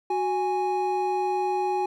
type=tone pair together; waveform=triangle; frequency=369.6 / 828 Hz; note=F#4 / G#5; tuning=-2 / -5 cents; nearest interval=octave + major second; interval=1397 cents; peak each=-25 / -23 dBFS; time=0.1-1.86 s; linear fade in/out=5 ms; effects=none